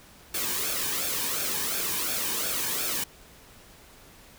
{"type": "noise with flanger", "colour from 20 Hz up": "white", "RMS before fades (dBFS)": -29, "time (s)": [0.34, 3.04], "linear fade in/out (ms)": 5, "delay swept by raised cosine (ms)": [1, 1.51], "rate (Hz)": 2.8, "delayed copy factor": -0.6, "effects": ["pink hiss -52 dBFS RMS until 4.38 s"]}